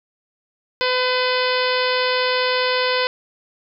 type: harmonic tone with a mistuned harmonic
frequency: 505 Hz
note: B4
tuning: 39 cents sharp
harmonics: 1 / 2 / 3 / 4 / 5 / 6 / 7 / 8 / 9 / 10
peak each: -21 / -24 / -26 / -27 / -28 / -29 / -29 / -30 / -31 / -31 dBFS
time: 0.81-3.07 s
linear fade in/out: 0 ms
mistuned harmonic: 8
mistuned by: +42 cents
effects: none